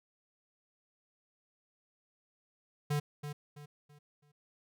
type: tone with echo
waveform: square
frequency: 146.83 Hz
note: D3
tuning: in tune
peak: -30 dBFS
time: 2.9-3 s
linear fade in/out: 10 ms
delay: 330 ms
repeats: 4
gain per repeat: -9 dB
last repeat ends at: 4.32 s
effects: none